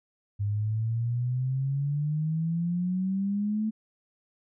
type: exponential sweep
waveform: sine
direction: up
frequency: 100.7 to 220 Hz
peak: -25 dBFS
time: 0.39-3.71 s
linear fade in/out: 20 ms
effects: none